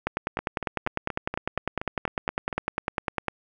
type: two click trains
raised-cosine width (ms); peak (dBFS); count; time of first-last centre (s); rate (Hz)
0.5; -15 / -10; 10 / 33; 0.39-2.528 / 0.07-3.283; 4.21 / 9.96
effects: none